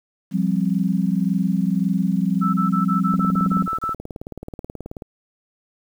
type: chord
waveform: sine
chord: F suspended second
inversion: none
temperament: just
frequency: 174.61 / 196.44 / 261.9 Hz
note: F3 / G3 / C4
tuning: 0 / +4 / +2 cents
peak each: -21 / -20 / -26 dBFS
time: 0.31-3.68 s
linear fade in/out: 50 ms
type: tone bursts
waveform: sine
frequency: 1318.5 Hz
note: E6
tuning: in tune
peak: -21 dBFS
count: 10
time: 2.41-3.944 s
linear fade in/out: 20 ms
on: 130 ms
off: 26 ms
type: click train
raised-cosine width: 2 ms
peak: -19 dBFS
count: 36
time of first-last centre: 3.14-5.022 s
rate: 18.6 Hz
effects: 8-bit